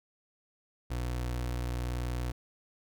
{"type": "tone", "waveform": "30% pulse", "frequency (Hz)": 60.9, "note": "B1", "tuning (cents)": -24, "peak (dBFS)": -29, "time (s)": [0.9, 2.32], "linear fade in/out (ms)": 10, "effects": []}